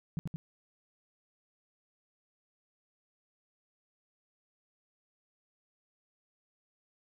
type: tone with echo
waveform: sine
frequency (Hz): 159.6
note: D#3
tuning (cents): +44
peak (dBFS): -30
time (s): 0.17-0.19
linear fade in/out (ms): 0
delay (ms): 85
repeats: 2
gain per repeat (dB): -2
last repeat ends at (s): 0.36
effects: none